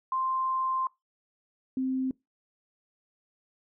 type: tone pair in turn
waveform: sine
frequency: 1046.5 / 261 Hz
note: C6 / C4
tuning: 0 / -4 cents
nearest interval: 2 octaves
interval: 2404 cents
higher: first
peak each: -26 dBFS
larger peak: neither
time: 0.12-0.87 / 1.77-2.11 s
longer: first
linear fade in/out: 2 ms
effects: noise-tail reverb RT60 0.2 s tail -23 dB re dry